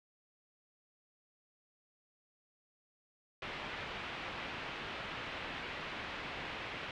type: low-pass noise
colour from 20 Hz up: white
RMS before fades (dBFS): -43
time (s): 3.42-6.91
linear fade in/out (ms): 2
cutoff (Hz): 3000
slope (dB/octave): 24
effects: none